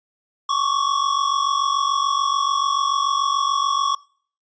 square tone pair together, 1096.1 / 1143 Hz, C#6 / D6, -20 / -47 cents, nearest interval minor second, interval 73 cents, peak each -22 dBFS, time 0.49-3.95 s, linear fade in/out 5 ms, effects noise-tail reverb RT60 0.5 s tail -24 dB re dry + resampled to 16000 Hz

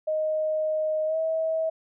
sine tone with pitch glide, 622.3 to 643.1 Hz, D#5 to E5, 0 to -43 cents, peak -23 dBFS, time 0.07-1.7 s, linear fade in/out 10 ms, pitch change +57 cents, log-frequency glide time 1.06-1.17 s, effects none

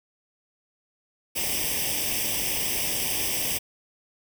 white noise with comb filter, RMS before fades -27 dBFS, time 1.35-3.59 s, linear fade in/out 20 ms, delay 0.36 ms, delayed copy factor +0.9, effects none

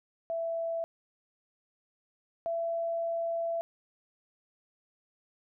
sine tone pair in turn, 664 / 669.8 Hz, E5 / E5, +12 / +27 cents, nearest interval unison, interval 15 cents, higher second, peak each -30 / -29 dBFS, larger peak second, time 0.3-0.84 / 2.46-3.61 s, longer second, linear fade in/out 0 ms, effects none

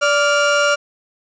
35% pulse tone pair together, 581.2 / 1400 Hz, D5 / F6, -18 / +4 cents, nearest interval octave + minor third, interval 1522 cents, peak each -14 dBFS, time 0.01-0.76 s, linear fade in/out 20 ms, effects resampled to 16000 Hz + 8-bit

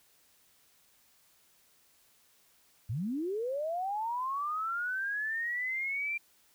sine linear sweep, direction up, 94.5 to 2381 Hz, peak -31 dBFS, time 2.89-6.18 s, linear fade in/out 10 ms, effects white hiss -66 dBFS RMS until 6.54 s

